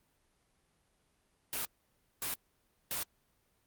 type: noise bursts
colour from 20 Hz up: white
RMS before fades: -36 dBFS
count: 3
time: 1.53-3.03 s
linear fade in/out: 0 ms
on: 120 ms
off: 570 ms
effects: pink hiss -74 dBFS RMS until 3.66 s + Opus 32 kbps